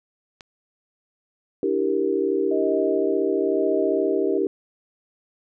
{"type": "click", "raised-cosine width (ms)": 0.2, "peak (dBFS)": -23, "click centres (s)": 0.408}
{"type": "chord", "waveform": "sine", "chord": "E half-diminished seventh", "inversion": "third", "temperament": "equal", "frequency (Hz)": [293.7, 329.6, 392, 466.2], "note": ["D4", "E4", "G4", "Bb4"], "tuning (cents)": [0, 0, 0, 0], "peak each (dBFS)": [-27, -27, -22, -26], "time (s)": [1.63, 4.47], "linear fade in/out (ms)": 2}
{"type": "tone with tremolo", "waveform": "sine", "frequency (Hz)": 630, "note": "D#5", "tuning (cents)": 21, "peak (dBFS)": -24, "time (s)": [2.51, 4.38], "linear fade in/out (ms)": 5, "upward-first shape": "sine", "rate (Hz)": 0.98, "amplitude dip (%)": 55}
{"effects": []}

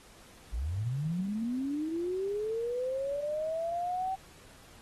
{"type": "linear sweep", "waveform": "sine", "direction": "up", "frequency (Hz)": [48.87, 770], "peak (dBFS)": -30, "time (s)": [0.52, 4.16], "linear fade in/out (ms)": 20, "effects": ["pink hiss -56 dBFS RMS until 4.81 s", "AAC 32 kbps"]}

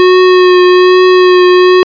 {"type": "tone with vibrato", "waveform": "square", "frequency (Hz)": 365, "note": "F#4", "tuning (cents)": -24, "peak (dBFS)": -3, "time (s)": [0, 1.83], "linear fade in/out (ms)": 0, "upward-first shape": "triangle", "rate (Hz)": 1.2, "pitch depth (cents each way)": 18, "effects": ["resampled to 11025 Hz"]}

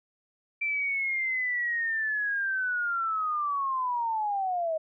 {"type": "linear sweep", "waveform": "sine", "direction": "down", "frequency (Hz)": [2349, 623], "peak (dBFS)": -26, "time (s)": [0.61, 4.78], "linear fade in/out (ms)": 10, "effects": []}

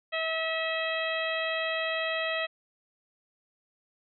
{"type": "harmonic tone", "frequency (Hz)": 646, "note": "E5", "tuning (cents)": -35, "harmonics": [1, 2, 3, 4, 5, 6], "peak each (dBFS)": [-32, -37, -33, -35, -37, -42], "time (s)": [0.12, 2.47], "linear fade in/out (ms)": 20, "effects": []}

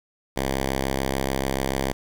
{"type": "tone", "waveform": "5% pulse", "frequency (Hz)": 66.9, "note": "C2", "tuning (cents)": 39, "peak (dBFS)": -12, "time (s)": [0.36, 1.93], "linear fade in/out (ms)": 10, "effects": ["9-bit"]}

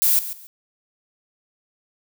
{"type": "noise with echo", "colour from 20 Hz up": "violet", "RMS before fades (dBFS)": -17, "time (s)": [0.02, 0.19], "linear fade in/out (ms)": 0, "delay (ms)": 140, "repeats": 2, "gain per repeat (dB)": -13, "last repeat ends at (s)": 0.47, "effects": []}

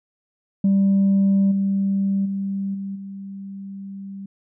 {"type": "tone with level steps", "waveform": "sine", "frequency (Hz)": 196.1, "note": "G3", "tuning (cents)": 1, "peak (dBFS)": [-12, -17, -22, -26, -31], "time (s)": [0.64, 4.26], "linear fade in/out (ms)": 5, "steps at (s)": [1.51, 2.25, 2.74, 2.95], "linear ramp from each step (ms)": 10, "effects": ["tanh soft clip ceiling -12 dBFS"]}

